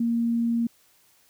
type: tone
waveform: sine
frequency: 233.1 Hz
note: A#3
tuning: in tune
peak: -21 dBFS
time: 0-0.67 s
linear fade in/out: 5 ms
effects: white hiss -61 dBFS RMS until 1.29 s